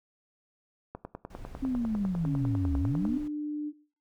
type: click train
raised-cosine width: 1 ms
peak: -24 dBFS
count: 22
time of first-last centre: 0.95-3.052 s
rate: 9.99 Hz
type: noise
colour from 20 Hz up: brown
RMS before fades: -44 dBFS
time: 1.3-3.28 s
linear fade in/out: 5 ms
type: linear two-way sweep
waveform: sine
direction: down then up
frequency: 270.5 to 65.8 to 270.5 Hz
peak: -27 dBFS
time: 1.62-3.18 s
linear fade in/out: 10 ms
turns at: 2.78 s
type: tone with pitch glide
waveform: sine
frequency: 278.2 to 298.2 Hz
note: C#4 to D4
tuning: +6 to +27 cents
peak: -30 dBFS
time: 2.23-3.73 s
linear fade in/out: 50 ms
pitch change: +121 cents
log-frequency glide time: 2.85-3.07 s
effects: noise-tail reverb RT60 0.4 s tail -20 dB re dry